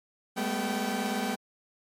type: tone cluster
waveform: sawtooth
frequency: 200.2 / 217.3 / 246.1 / 773 Hz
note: G3 / A3 / B3 / G5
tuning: +37 / -21 / -6 / -24 cents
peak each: -30 dBFS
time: 0.36-1.36 s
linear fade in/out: 20 ms
effects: MP3 64 kbps